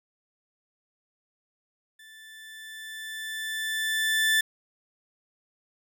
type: tone with level ramp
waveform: 30% pulse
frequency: 1760 Hz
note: A6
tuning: in tune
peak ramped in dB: -46 to -17 dBFS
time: 1.99-4.41 s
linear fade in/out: 5 ms
effects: none